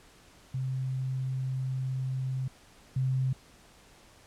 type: tone pair in turn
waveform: sine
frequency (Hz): 130.81 / 130.81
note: C3 / C3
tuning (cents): 0 / 0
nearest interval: unison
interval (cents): 0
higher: neither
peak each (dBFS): -29 / -25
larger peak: second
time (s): 0.54-2.48 / 2.96-3.33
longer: first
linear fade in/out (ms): 5
effects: pink hiss -57 dBFS RMS until 4.26 s + low-pass 10000 Hz 12 dB/octave